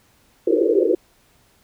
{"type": "band-pass noise", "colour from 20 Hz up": "pink", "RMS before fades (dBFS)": -17, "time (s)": [0.47, 0.95], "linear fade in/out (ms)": 5, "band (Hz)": [320, 520], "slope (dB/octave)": 96, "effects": ["pink hiss -58 dBFS RMS until 1.63 s"]}